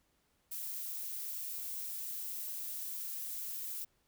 violet noise, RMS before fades -41 dBFS, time 0.51-3.85 s, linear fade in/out 10 ms, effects pink hiss -75 dBFS RMS until 4.07 s

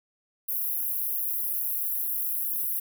pink high-pass noise, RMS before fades -29 dBFS, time 0.48-2.8 s, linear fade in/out 10 ms, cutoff 11000 Hz, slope 96 dB/octave, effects none

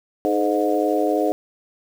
harmonic tone with a mistuned harmonic, 103.3 Hz, G#2, 9 cents flat, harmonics 3 / 4 / 5 / 6 / 7, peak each -22 / -23 / -24 / -25 / -25 dBFS, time 0.25-1.32 s, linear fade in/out 0 ms, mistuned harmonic 4, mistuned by +44 cents, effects 7-bit

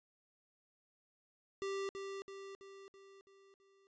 square tone with echo, 392 Hz, G4, in tune, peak -38 dBFS, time 1.62-1.89 s, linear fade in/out 0 ms, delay 330 ms, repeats 6, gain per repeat -5 dB, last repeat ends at 3.87 s, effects resampled to 16000 Hz

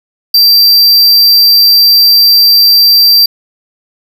square tone, 4699 Hz, D8, in tune, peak -3 dBFS, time 0.34-3.26 s, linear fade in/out 5 ms, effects none

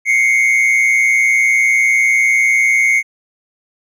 triangle tone pair together, 2100 / 2220 Hz, C7 / C#7, +6 / +2 cents, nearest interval minor second, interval 96 cents, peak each -11 dBFS, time 0.05-3.03 s, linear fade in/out 50 ms, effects none

